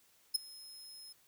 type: tone with ADSR envelope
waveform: sawtooth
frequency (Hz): 5150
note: E8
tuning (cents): -41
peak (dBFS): -23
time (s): 0.34-1.13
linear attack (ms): 14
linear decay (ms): 11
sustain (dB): -24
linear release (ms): 10
effects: white hiss -68 dBFS RMS until 1.27 s